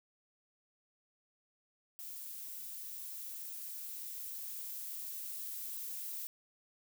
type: noise with level ramp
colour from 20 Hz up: violet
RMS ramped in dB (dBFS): -46 to -42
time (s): 1.99-6.27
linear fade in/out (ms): 0
effects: none